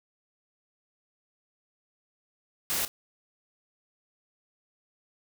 white noise with echo, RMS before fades -29 dBFS, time 2.7-2.85 s, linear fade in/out 0 ms, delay 30 ms, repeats 1, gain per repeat -13 dB, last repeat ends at 2.88 s, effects none

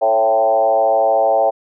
sine tone with frequency modulation, 666 Hz, E5, 18 cents sharp, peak -11 dBFS, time 0.01-1.51 s, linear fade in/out 20 ms, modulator 113 Hz, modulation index 1.4, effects none

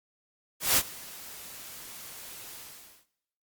white noise with ADSR envelope, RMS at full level -21 dBFS, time 0.6-3.06 s, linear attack 170 ms, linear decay 51 ms, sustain -23 dB, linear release 500 ms, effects noise-tail reverb RT60 0.8 s tail -18 dB re dry + Opus 48 kbps

